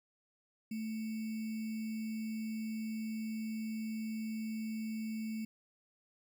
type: tone with sample-and-hold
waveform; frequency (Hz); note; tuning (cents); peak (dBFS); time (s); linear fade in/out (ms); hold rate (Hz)
sine; 220; A3; 0; -36; 0.71-5.45; 5; 2450
effects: none